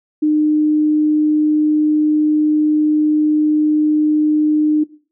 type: tone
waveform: sine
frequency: 304.1 Hz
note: D#4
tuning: 40 cents flat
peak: -11 dBFS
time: 0.22-4.84 s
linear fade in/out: 10 ms
effects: noise-tail reverb RT60 0.4 s tail -18 dB re dry